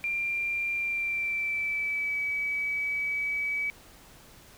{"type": "tone with pitch glide", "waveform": "sine", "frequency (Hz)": [2380, 2284], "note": ["D7", "D7"], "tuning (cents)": [22, -49], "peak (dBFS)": -27, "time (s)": [0.04, 3.7], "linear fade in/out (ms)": 0, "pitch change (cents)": -71, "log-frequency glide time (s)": [0.76, 2.2], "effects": ["pink hiss -53 dBFS RMS until 4.57 s"]}